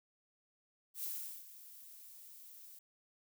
violet noise with ADSR envelope, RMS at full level -40 dBFS, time 0.94-2.79 s, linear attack 94 ms, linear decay 400 ms, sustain -15 dB, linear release 5 ms, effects none

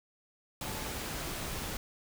sine tone in noise, 873 Hz, A5, 14 cents flat, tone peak -49 dBFS, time 0.62-0.92 s, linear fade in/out 2 ms, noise pink, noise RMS -38 dBFS, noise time 0.61-1.77 s, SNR -14 dB, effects none

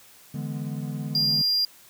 triangle chord, E dominant seventh, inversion third, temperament equal, 146.83 / 164.81 / 207.7 / 246.9 Hz, D3 / E3 / G#3 / B3, 0 / 0 / 0 / 0 cents, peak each -29 / -35 / -33 / -35 dBFS, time 0.34-1.42 s, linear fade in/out 5 ms
triangle tone, 4800 Hz, D8, 37 cents sharp, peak -19 dBFS, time 1.15-1.65 s, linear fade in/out 2 ms
effects white hiss -52 dBFS RMS until 1.89 s + high-pass 60 Hz 12 dB/octave

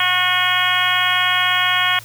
harmonic tone with a mistuned harmonic, 364.1 Hz, F#4, 28 cents flat, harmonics 2 / 3 / 4 / 5 / 6 / 7 / 8 / 9, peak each -26 / -22 / -22 / -22 / -22 / -26 / -23 / -21 dBFS, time 0-1.99 s, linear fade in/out 2 ms, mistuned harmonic 7, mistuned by -24 cents, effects added 111 Hz sine -41 dBFS peak until 2.04 s + white hiss -41 dBFS RMS until 2.04 s

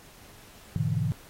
sine chord, E dominant seventh, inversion first, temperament equal, 103.83 / 123.47 / 146.83 / 164.81 Hz, G#2 / B2 / D3 / E3, 0 / 0 / 0 / 0 cents, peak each -30 dBFS, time 0.76-1.12 s, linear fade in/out 0 ms, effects pink hiss -52 dBFS RMS until 1.29 s + AAC 48 kbps

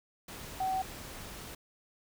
sine tone in noise, 758 Hz, F#5, 42 cents sharp, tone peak -29 dBFS, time 0.6-0.82 s, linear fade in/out 5 ms, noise pink, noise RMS -45 dBFS, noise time 0.28-1.55 s, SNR +13 dB, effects none

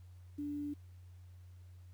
sine tone with quantisation, 291.3 Hz, D4, 14 cents flat, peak -37 dBFS, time 0.38-0.74 s, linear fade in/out 10 ms, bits 11, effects added 90 Hz sine -52 dBFS peak until 1.93 s + pink hiss -73 dBFS RMS until 1.93 s

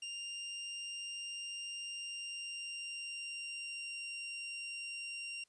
sawtooth tone with pitch glide, 2794 to 2770 Hz, F7 to F7, 0 to -15 cents, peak -38 dBFS, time 0.02-5.44 s, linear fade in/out 5 ms, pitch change -15 cents, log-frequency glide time 1.81-4.04 s, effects white hiss -75 dBFS RMS until 5.48 s + resampled to 22050 Hz

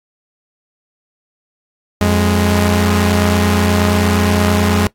sawtooth tone pair together, 88.78 / 207.7 Hz, F2 / G#3, +29 / 0 cents, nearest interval octave + minor third, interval 1471 cents, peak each -10 dBFS, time 2.01-4.87 s, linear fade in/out 0 ms, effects noise-tail reverb RT60 0.1 s tail -19 dB re dry + AAC 48 kbps

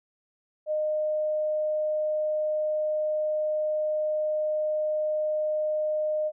sine tone, 613 Hz, D#5, 26 cents flat, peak -24 dBFS, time 0.66-6.32 s, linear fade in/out 50 ms, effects none

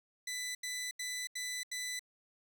15% pulse tone bursts, 1994 Hz, B6, 16 cents sharp, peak -31 dBFS, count 5, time 0.27-1.994 s, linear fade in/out 5 ms, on 280 ms, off 81 ms, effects none

